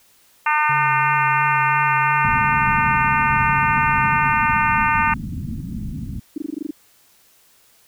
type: harmonic tone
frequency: 302.4 Hz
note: D#4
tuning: 49 cents flat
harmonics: 3 / 4 / 5 / 6 / 7 / 8 / 9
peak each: -19 / -21 / -23 / -25 / -26 / -27 / -28 dBFS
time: 0.46-5.14 s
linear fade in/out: 5 ms
type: tone with vibrato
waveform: triangle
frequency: 138.59 Hz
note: C#3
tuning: in tune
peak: -25 dBFS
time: 0.69-4.32 s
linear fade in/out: 5 ms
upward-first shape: sine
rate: 2.9 Hz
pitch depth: 38 cents each way
type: low-pass noise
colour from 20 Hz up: white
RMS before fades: -28 dBFS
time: 2.24-6.2 s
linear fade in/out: 10 ms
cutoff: 250 Hz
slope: 48 dB/octave
type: tone bursts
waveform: sine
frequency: 300 Hz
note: D4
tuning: 37 cents sharp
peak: -21 dBFS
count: 9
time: 6.36-6.709 s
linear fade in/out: 5 ms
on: 21 ms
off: 20 ms
effects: white hiss -55 dBFS RMS until 7.87 s